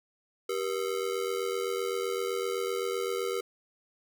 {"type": "ring-modulated tone", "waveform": "square", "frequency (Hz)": 433.5, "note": "A4", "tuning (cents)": -26, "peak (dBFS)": -27, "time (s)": [0.49, 3.41], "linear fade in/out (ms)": 5, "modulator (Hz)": 43.9, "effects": []}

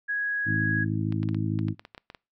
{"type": "tone", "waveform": "sine", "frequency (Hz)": 1661.2, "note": "G#6", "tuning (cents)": 0, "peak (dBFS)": -25, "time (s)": [0.08, 0.85], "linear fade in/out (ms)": 20}
{"type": "harmonic tone", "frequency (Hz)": 53.3, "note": "G#1", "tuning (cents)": 46, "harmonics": [2, 3, 4, 5, 6], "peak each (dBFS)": [-28, -31, -33, -34, -33], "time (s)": [0.45, 1.75], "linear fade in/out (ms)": 50}
{"type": "clicks", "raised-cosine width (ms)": 0.3, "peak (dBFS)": -26, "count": 12, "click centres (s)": [1.124, 1.231, 1.289, 1.346, 1.59, 1.684, 1.795, 1.851, 1.948, 1.979, 2.101, 2.148]}
{"effects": ["noise-tail reverb RT60 0.3 s tail -25 dB re dry"]}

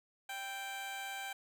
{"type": "tone with amplitude modulation", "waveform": "15% pulse", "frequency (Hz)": 784, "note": "G5", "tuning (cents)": 0, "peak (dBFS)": -32, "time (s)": [0.29, 1.33], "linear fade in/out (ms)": 5, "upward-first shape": "sine", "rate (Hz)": 216, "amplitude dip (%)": 40, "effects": []}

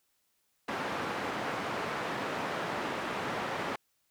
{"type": "band-pass noise", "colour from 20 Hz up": "white", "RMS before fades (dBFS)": -35, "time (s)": [0.68, 3.76], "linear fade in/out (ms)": 5, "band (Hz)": [140, 1400], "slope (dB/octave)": 12, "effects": ["white hiss -75 dBFS RMS until 4.1 s"]}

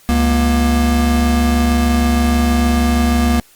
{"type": "tone pair together", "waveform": "square", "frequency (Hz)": [70.3, 237.3], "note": ["C#2", "A#3"], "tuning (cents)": [25, 31], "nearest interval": "octave + major sixth", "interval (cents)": 2106, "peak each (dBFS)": -15, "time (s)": [0.09, 3.4], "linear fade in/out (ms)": 0, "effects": ["white hiss -48 dBFS RMS until 3.55 s", "Opus 48 kbps"]}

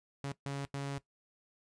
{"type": "tone bursts at uneven times", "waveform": "sawtooth", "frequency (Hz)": 139.6, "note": "C#3", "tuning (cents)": 13, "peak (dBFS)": -32, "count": 3, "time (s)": [[0.24, 0.32], [0.46, 0.65], [0.74, 0.98]], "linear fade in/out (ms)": 0, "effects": ["noise-tail reverb RT60 0.1 s tail -17 dB re dry", "resampled to 22050 Hz"]}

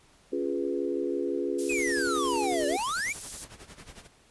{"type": "chord", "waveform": "sine", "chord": "C# dominant seventh", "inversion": "none", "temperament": "equal", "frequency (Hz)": [277.2, 349.2, 415.3, 493.9], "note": ["C#4", "E#4", "G#4", "B4"], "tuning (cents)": [0, 0, 0, 0], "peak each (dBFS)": [-33, -31, -32, -35], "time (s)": [0.32, 2.77], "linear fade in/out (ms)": 10}
{"type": "high-pass noise", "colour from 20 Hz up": "pink", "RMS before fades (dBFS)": -39, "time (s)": [1.58, 3.45], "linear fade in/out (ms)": 10, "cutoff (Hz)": 7800, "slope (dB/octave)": 12}
{"type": "exponential two-way sweep", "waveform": "square", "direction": "down then up", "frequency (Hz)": [2600, 567, 2432], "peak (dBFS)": -29, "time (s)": [1.69, 3.13], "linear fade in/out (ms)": 10, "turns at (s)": 2.67}
{"type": "noise with tremolo", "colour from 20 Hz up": "pink", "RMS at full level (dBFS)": -45, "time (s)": [1.69, 4.08], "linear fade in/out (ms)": 20, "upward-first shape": "sine", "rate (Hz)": 11, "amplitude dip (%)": 80}
{"effects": ["pink hiss -60 dBFS RMS until 4.3 s", "resampled to 24000 Hz"]}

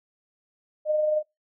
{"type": "tone with amplitude modulation", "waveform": "sine", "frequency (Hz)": 611, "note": "D#5", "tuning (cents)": -32, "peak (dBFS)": -19, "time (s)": [0.85, 1.23], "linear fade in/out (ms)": 50, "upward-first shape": "sine", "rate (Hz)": 22.3, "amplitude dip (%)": 35, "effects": ["noise-tail reverb RT60 0.2 s tail -24 dB re dry"]}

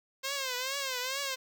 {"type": "tone with vibrato", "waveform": "5% pulse", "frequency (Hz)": 527, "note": "C5", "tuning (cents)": 12, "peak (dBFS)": -21, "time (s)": [0.23, 1.36], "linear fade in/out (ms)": 20, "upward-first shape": "triangle", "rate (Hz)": 2.3, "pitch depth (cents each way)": 130, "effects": []}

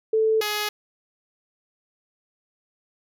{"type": "tone pair in turn", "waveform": ["sine", "5% pulse"], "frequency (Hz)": [440, 419.5], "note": ["A4", "G#4"], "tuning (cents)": [0, 17], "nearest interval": "minor second", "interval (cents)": 83, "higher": "first", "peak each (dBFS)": [-17, -13], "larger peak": "second", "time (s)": [[0.13, 0.41], [0.41, 0.69]], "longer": "neither", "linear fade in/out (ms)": 5, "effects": []}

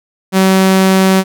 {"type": "tone", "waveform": "sawtooth", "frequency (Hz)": 190, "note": "F#3", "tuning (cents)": 46, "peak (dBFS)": -3, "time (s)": [0.32, 1.24], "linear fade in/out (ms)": 50, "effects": []}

